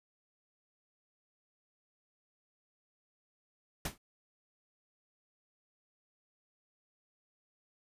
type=noise with exponential decay; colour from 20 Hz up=pink; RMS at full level=-31 dBFS; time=3.85-3.98 s; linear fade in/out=5 ms; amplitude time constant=27 ms; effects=resampled to 32000 Hz